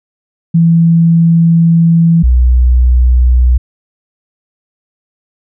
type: tone pair in turn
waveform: sine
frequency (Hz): 166.6 / 61.81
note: E3 / B1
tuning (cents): +19 / +2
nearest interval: octave + perfect fourth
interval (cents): 1717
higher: first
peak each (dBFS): -4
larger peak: neither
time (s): 0.54-2.23 / 2.23-3.58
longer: first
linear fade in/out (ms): 10
effects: none